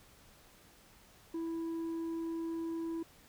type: tone with tanh clipping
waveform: sine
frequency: 329.6 Hz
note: E4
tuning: in tune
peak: -36 dBFS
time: 1.34-3.03 s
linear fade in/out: 5 ms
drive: 4 dB
effects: pink hiss -61 dBFS RMS until 3.28 s